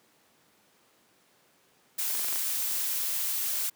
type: noise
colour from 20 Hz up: blue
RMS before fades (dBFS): -30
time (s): 1.98-3.7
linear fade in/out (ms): 10
type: clicks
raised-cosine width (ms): 0.3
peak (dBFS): -23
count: 7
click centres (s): 2.104 / 2.151 / 2.194 / 2.246 / 2.285 / 2.327 / 2.359
effects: pink hiss -64 dBFS RMS until 3.75 s + high-pass 200 Hz 12 dB/octave